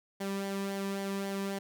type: tone with flanger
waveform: sawtooth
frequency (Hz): 196.7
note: G3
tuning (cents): +6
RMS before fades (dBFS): -35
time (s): 0.2-1.59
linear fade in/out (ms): 10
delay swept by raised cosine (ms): 0.76 to 1.45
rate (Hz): 3.7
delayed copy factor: -0.5
effects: none